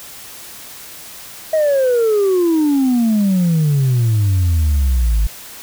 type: exponential sweep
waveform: sine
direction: down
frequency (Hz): 641 to 50.6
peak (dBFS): -9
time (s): 1.53-5.27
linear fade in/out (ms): 5
effects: tanh soft clip ceiling -10 dBFS + white hiss -35 dBFS RMS until 5.62 s